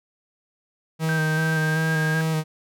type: tone with vibrato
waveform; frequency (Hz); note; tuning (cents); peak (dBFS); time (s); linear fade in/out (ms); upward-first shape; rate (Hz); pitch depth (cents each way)
45% pulse; 158.2; D#3; +29; -21; 0.99-2.44; 50; square; 2.6; 19
type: tone with pitch glide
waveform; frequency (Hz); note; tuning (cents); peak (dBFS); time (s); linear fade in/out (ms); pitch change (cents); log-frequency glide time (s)
sine; 1568 to 1613; G6 to G6; 0 to +49; -25; 1.09-2.21; 0; +49; 1.49-1.97
effects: none